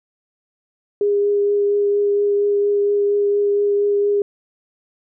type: tone with vibrato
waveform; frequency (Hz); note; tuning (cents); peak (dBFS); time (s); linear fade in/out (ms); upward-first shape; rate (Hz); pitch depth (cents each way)
sine; 407.5; G#4; -33; -14; 1.01-4.22; 2; triangle; 4.3; 12
effects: none